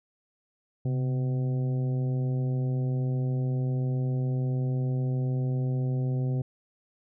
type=harmonic tone with a mistuned harmonic; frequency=126.6 Hz; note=B2; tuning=43 cents sharp; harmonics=1 / 2 / 3 / 4 / 5 / 6; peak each=-25 / -36 / -40 / -43 / -49 / -51 dBFS; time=0.85-6.42 s; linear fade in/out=5 ms; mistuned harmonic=1; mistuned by=+72 cents; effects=none